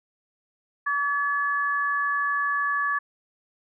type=tone pair together; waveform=sine; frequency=1142.7 / 1710 Hz; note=D6 / A6; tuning=-48 / -50 cents; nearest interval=perfect fifth; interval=698 cents; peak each=-25 / -25 dBFS; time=0.86-2.99 s; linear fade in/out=10 ms; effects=none